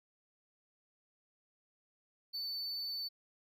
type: tone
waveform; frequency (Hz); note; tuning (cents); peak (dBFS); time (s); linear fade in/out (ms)
triangle; 4509; C#8; +29; -36; 2.33-3.09; 20
effects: none